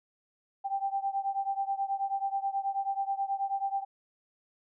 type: beating tone pair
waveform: sine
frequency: 784 / 793.3 Hz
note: G5 / G5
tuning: 0 / +20 cents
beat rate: 9.3 Hz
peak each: -31 / -33 dBFS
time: 0.64-3.85 s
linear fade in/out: 20 ms
effects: none